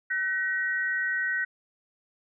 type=tone pair together; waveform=sine; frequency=1515 / 1896.1 Hz; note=F#6 / A#6; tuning=+40 / +29 cents; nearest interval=major third; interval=389 cents; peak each=-28 / -28 dBFS; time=0.1-1.45 s; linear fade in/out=10 ms; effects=none